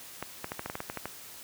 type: clicks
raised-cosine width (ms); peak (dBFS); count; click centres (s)
0.5; -19; 11; 0.226 / 0.444 / 0.519 / 0.594 / 0.66 / 0.699 / 0.754 / 0.804 / 0.899 / 0.973 / 1.056
effects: white hiss -47 dBFS RMS until 1.43 s + high-pass 60 Hz 12 dB/octave